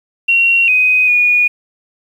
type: tone with pitch steps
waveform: sine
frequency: 2742 / 2506 / 2452 Hz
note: F7 / D#7 / D#7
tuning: -32 / +12 / -26 cents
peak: -8 dBFS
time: 0.28-1.48 s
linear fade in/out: 10 ms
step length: 400 ms
effects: 7-bit